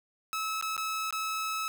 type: tone with dropouts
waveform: sawtooth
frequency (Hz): 1297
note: E6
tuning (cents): -28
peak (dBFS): -27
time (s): 0.33-1.68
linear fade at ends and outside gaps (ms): 0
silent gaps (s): 0.612-0.625 / 0.766-0.778 / 1.107-1.126
effects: none